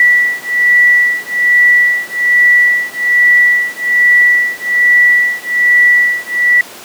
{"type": "beating tone pair", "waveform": "sine", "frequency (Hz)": [1954, 1955.2], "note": ["B6", "B6"], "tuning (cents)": [-19, -18], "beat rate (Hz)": 1.2, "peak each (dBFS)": -10, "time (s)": [0, 6.61], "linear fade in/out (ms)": 2, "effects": ["pink hiss -31 dBFS RMS until 6.84 s", "high-pass 300 Hz 12 dB/octave"]}